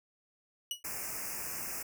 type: tone with exponential decay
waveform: sawtooth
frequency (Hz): 2922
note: F#7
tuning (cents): -22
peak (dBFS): -27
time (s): 0.71-0.83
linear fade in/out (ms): 2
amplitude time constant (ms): 24
type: band-stop noise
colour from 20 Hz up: white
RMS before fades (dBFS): -39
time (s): 0.84-1.83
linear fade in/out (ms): 10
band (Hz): 2700 to 5000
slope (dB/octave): 96
effects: none